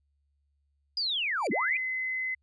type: linear two-way sweep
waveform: sine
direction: down then up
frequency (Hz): 4978 to 177.8 to 2510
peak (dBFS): -27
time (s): 0.97-1.77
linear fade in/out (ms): 2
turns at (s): 1.51
type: tone with exponential growth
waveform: sawtooth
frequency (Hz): 2330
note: D7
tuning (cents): -14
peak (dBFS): -30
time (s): 1.35-1.47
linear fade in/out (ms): 1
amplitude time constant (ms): 26
type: tone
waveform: sine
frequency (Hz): 2040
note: C7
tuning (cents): -44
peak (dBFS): -29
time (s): 1.51-2.35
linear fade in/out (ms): 10
effects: added 71 Hz sine -70 dBFS peak until 2.42 s + resampled to 22050 Hz